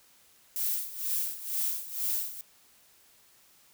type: noise with tremolo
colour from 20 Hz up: violet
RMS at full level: -29 dBFS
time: 0.56-2.41 s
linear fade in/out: 0 ms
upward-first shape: sine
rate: 2.1 Hz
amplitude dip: 80%
effects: white hiss -61 dBFS RMS until 3.73 s